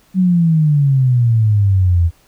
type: exponential sweep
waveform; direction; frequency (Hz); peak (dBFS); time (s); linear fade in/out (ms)
sine; down; 190 to 82.2; -9; 0.14-2.11; 50
effects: pink hiss -53 dBFS RMS until 2.27 s